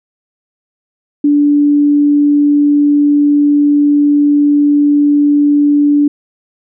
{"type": "tone", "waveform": "sine", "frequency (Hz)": 290.9, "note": "D4", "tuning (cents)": -16, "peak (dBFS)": -6, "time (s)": [1.24, 6.08], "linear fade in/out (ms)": 5, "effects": []}